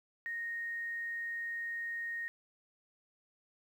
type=tone; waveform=sine; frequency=1860 Hz; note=A#6; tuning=4 cents flat; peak=-36 dBFS; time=0.26-2.28 s; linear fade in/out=0 ms; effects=11-bit